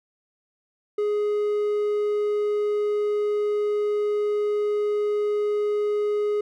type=tone; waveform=triangle; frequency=416.8 Hz; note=G#4; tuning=6 cents sharp; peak=-19 dBFS; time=0.98-6.41 s; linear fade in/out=5 ms; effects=none